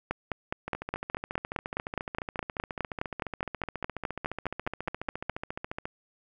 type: two click trains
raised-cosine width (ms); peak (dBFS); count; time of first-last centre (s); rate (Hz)
0.5; -14 / -19; 26 / 75; 0.11-5.297 / 0.68-5.855; 4.82 / 14.3
effects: none